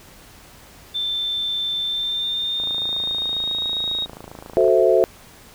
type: tone with pitch glide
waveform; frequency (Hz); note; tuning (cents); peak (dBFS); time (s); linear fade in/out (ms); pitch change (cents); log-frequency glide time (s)
sine; 3551 to 3762; A7 to A#7; +15 to +15; -21; 0.94-4.06; 20; +100; 1.83-3.67
type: click train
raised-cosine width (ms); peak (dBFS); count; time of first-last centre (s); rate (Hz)
1; -22; 58; 2.6-4.68; 27.4
type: chord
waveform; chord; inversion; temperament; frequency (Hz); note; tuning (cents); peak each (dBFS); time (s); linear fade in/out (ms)
sine; F# half-diminished seventh; none; equal; 370 / 440 / 523.3 / 659.3; F#4 / A4 / C5 / E5; 0 / 0 / 0 / 0; -18; 4.57-5.04; 0
effects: pink hiss -46 dBFS RMS until 5.54 s